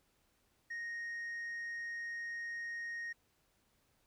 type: tone with tanh clipping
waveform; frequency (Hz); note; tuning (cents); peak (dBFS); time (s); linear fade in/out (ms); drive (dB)
sine; 1864.7; A#6; 0; -40; 0.7-3.13; 10; 2
effects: pink hiss -75 dBFS RMS until 4.06 s